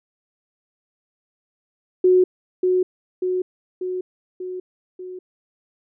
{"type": "tone with echo", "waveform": "sine", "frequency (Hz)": 366.9, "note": "F#4", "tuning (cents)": -15, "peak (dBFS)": -11, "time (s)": [2.04, 2.24], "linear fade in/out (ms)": 5, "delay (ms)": 590, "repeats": 5, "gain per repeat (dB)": -4, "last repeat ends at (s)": 5.19, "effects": []}